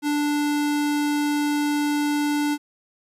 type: tone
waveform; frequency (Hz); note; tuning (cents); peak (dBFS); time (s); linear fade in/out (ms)
square; 293.7; D4; 0; -21; 0.02-2.58; 50
effects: resampled to 32000 Hz + 10-bit